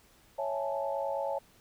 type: chord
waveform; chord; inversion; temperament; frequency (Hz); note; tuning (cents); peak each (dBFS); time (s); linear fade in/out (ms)
sine; A major seventh; first; equal; 554.4 / 659.3 / 830.6 / 880; C#5 / E5 / G#5 / A5; 0 / 0 / 0 / 0; -33 / -37 / -39 / -37; 0.38-1.39; 10
effects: pink hiss -62 dBFS RMS until 1.6 s